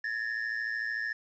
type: ring-modulated tone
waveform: triangle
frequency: 1760 Hz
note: A6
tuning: in tune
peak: -26 dBFS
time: 0.04-1.13 s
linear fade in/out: 5 ms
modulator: 56.7 Hz
effects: resampled to 16000 Hz + 10-bit